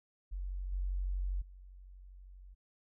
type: tone with level steps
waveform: sine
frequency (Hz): 46.27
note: F#1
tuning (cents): +1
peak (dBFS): -36 / -32 / -50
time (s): 0.31-2.55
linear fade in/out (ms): 20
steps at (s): 0.72 / 1.41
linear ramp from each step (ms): 10
effects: none